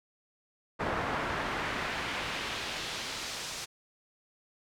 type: noise with band-pass filter sweep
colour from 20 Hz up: brown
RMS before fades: -35 dBFS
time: 0.79-3.66 s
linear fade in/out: 20 ms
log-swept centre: 1100 to 6300 Hz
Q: 0.99
effects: none